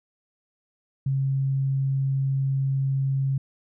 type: tone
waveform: sine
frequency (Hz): 135.6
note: C#3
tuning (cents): -38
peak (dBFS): -21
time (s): 1.06-3.38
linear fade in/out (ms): 5
effects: none